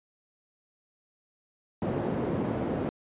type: band-pass noise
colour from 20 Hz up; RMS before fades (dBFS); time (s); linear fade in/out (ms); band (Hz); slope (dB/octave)
white; -30; 1.82-2.89; 0; 110 to 380; 12
effects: resampled to 8000 Hz